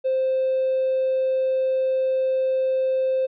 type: tone with hard clipping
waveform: triangle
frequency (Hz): 523.3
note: C5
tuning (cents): 0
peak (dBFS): -19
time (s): 0.04-3.27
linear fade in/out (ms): 20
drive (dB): 3
effects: resampled to 8000 Hz